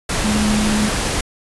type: tone in noise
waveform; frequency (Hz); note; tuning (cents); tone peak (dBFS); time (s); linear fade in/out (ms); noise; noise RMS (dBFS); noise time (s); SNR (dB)
sine; 211.8; G#3; +34; -16; 0.24-0.89; 5; pink; -20; 0.09-1.21; +1
effects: resampled to 24000 Hz